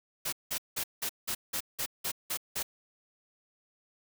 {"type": "noise bursts", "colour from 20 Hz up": "white", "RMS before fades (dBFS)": -33, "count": 10, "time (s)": [0.25, 2.63], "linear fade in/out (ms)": 10, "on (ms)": 76, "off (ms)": 180, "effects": []}